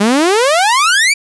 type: exponential sweep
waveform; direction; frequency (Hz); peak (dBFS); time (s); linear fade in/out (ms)
sawtooth; up; 196 to 2392; -5; 0-1.14; 10
effects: resampled to 24000 Hz + 7-bit